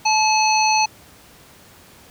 harmonic tone with a mistuned harmonic, 866 Hz, A5, 28 cents flat, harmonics 1 / 3 / 5 / 7, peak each -16 / -21 / -23 / -24 dBFS, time 0.05-0.86 s, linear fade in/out 10 ms, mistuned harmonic 3, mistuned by -16 cents, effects pink hiss -47 dBFS RMS until 2.1 s + high-pass 60 Hz 12 dB/octave

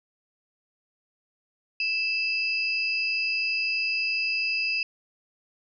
sine tone pair together, 2637 / 4924 Hz, E7 / D#8, 0 / -19 cents, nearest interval major seventh, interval 1081 cents, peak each -25 / -30 dBFS, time 1.8-4.83 s, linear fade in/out 2 ms, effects none

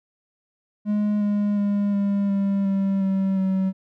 triangle tone with pitch steps, 208.6 / 205.8 / 203.1 / 200.4 / 197.8 / 195.19 / 192.62 / 190.08 Hz, G#3 / G#3 / G#3 / G3 / G3 / G3 / G3 / F#3, +8 / -16 / -38 / +38 / +16 / -7 / -30 / +47 cents, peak -17 dBFS, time 0.85-3.73 s, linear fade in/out 50 ms, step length 360 ms, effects none

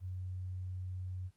sine tone, 92 Hz, F#2, 9 cents flat, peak -38 dBFS, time 0-1.31 s, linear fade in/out 50 ms, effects pink hiss -75 dBFS RMS until 1.36 s + Opus 24 kbps

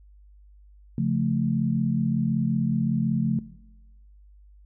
sine chord, Db augmented, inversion none, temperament equal, 138.59 / 174.61 / 220 Hz, Db3 / F3 / A3, 0 / 0 / 0 cents, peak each -26 dBFS, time 0.98-3.39 s, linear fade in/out 2 ms, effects noise-tail reverb RT60 1.0 s tail -19 dB re dry + added 50 Hz sine -49 dBFS peak until 4.65 s

